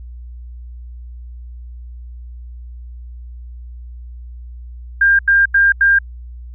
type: tone bursts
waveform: sine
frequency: 1600 Hz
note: G6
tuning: 35 cents sharp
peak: -8 dBFS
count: 4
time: 5.01-5.988 s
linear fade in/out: 5 ms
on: 180 ms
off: 86 ms
effects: added 60 Hz sine -30 dBFS peak until 6.54 s